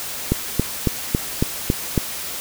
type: click train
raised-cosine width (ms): 3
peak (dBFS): -3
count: 7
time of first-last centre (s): 0.32-1.977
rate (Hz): 3.62
effects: white hiss -29 dBFS RMS until 2.4 s